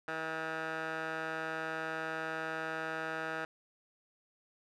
15% pulse tone with band-pass filter, 160 Hz, D#3, 49 cents sharp, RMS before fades -38 dBFS, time 0.08-3.45 s, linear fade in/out 2 ms, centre 1300 Hz, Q 1.9, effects none

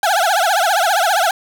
30% pulse tone with vibrato, 747 Hz, F#5, 16 cents sharp, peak -10 dBFS, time 0.03-1.31 s, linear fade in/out 2 ms, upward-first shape triangle, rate 15 Hz, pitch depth 260 cents each way, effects none

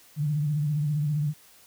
sine tone with vibrato, 148.8 Hz, D3, 23 cents sharp, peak -23 dBFS, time 0.16-1.34 s, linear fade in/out 50 ms, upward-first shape sine, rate 15 Hz, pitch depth 68 cents each way, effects white hiss -55 dBFS RMS until 1.66 s

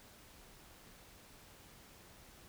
silence, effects pink hiss -59 dBFS RMS until 2.48 s

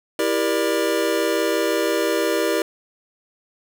square chord, E half-diminished seventh, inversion none, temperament just, 329.6 / 395.6 / 474.7 / 593.3 Hz, E4 / G4 / Bb4 / D5, 0 / +16 / +31 / +18 cents, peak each -25 dBFS, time 0.19-2.62 s, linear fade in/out 2 ms, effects none

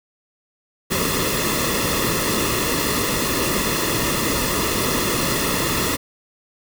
pink noise with comb filter, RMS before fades -21 dBFS, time 0.9-5.97 s, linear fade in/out 20 ms, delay 1.3 ms, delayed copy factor -0.7, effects none

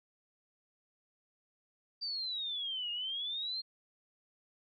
sine exponential two-way sweep, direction down then up, 4699 to 2831 to 4249 Hz, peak -35 dBFS, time 2.01-3.62 s, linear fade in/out 20 ms, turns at 2.91 s, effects none

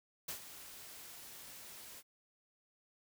white noise with ADSR envelope, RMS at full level -41 dBFS, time 0.28-2.03 s, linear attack 8 ms, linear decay 100 ms, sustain -11 dB, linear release 49 ms, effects none

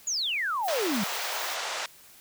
sine exponential sweep, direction down, 7100 to 184.2 Hz, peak -26 dBFS, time 0.07-1.04 s, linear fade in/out 5 ms
violet noise with tremolo, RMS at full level -37 dBFS, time 0.62-1.57 s, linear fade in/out 50 ms, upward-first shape sine, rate 10 Hz, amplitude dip 30%
pink band-pass noise, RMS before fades -33 dBFS, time 0.68-1.86 s, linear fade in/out 2 ms, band 600 to 7300 Hz, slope 24 dB/octave
effects white hiss -53 dBFS RMS until 2.2 s

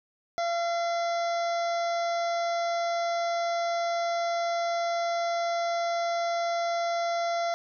harmonic tone, 683 Hz, F5, 39 cents flat, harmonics 1 / 2 / 3 / 5 / 6 / 7 / 8 / 9, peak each -26 / -36 / -39 / -45 / -46 / -48 / -46 / -47 dBFS, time 0.38-7.54 s, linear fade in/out 0 ms, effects none

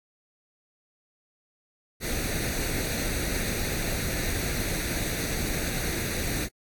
pink noise with comb filter, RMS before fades -29 dBFS, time 2-6.49 s, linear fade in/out 50 ms, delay 0.48 ms, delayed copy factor +0.65, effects AAC 64 kbps

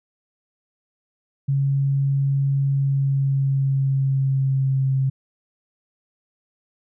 sine tone with pitch glide, 138.1 to 133.78 Hz, C#3 to C3, -6 to +39 cents, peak -17 dBFS, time 1.48-5.1 s, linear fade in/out 10 ms, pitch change -55 cents, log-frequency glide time 2.71-4.92 s, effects none

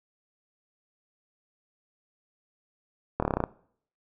slowing click train, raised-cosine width 1 ms, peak -11 dBFS, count 9, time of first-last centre 3.2-3.439 s, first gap 25 ms, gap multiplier 1.05, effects noise-tail reverb RT60 0.6 s tail -21 dB re dry

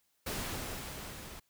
pink noise with level ramp, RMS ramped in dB -36 to -48 dBFS, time 0.26-1.4 s, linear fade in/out 10 ms, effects white hiss -75 dBFS RMS until 1.49 s

